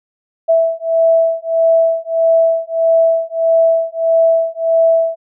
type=beating tone pair; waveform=sine; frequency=657 / 658.6 Hz; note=E5 / E5; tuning=-6 / -2 cents; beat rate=1.6 Hz; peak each=-13 dBFS; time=0.48-5.16 s; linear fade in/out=20 ms; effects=none